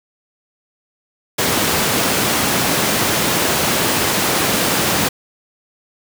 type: high-pass noise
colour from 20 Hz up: pink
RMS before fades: -17 dBFS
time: 1.38-5.09 s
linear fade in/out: 10 ms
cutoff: 150 Hz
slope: 12 dB/octave
effects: none